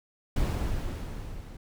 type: noise with level ramp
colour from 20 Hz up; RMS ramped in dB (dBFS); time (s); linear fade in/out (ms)
brown; -25 to -43; 0.36-1.57; 5
effects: none